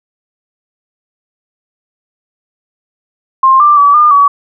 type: tone with pitch steps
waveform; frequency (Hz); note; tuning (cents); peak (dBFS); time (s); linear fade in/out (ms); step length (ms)
sine; 1059 / 1183 / 1146 / 1208 / 1136; C6 / D6 / D6 / D6 / C#6; +21 / +12 / -43 / +48 / +42; -3; 3.43-4.28; 5; 170
effects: none